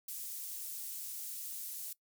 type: high-pass noise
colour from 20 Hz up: pink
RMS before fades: -43 dBFS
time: 0.08-1.93 s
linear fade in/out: 5 ms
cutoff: 10000 Hz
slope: 12 dB/octave
effects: noise-tail reverb RT60 0.1 s tail -20 dB re dry